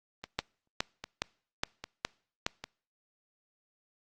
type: two click trains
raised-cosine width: 0.2 ms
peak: -21 / -11 dBFS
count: 4 / 6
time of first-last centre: 0.24-2.64 / 0.39-2.465 s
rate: 1.25 / 2.41 Hz
effects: noise-tail reverb RT60 0.5 s tail -26 dB re dry + Opus 32 kbps